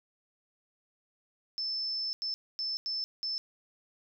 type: tone bursts at uneven times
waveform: sine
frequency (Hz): 5274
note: E8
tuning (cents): 0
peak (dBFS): -31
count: 5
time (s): 1.58-2.13 / 2.22-2.34 / 2.59-2.77 / 2.86-3.04 / 3.23-3.38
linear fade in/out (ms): 0
effects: none